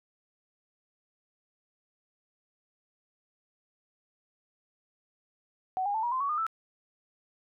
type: tone with pitch steps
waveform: sine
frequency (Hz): 750 / 813.2 / 881.7 / 955.9 / 1036.4 / 1123.7 / 1218.4 / 1321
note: F#5 / G#5 / A5 / A#5 / C6 / C#6 / D#6 / E6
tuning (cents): +23 / -37 / +3 / +43 / -17 / +23 / -37 / +3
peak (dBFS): -27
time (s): 5.77-6.466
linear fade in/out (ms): 0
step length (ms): 87
effects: none